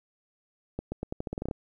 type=accelerating click train; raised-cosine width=2 ms; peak=-19 dBFS; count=12; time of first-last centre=0.79-1.512 s; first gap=130 ms; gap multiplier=0.85; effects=10-bit